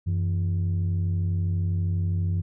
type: tone pair together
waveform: sine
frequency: 92.5 / 164.82 Hz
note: F#2 / E3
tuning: 0 / 0 cents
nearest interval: minor seventh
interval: 1000 cents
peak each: -21 / -28 dBFS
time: 0.06-2.42 s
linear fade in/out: 20 ms
effects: tanh soft clip ceiling -19 dBFS